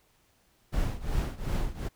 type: noise with tremolo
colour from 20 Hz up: brown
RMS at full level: -26 dBFS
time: 0.72-1.89 s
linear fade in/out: 20 ms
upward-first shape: triangle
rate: 2.7 Hz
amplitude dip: 90%
effects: pink hiss -67 dBFS RMS until 1.95 s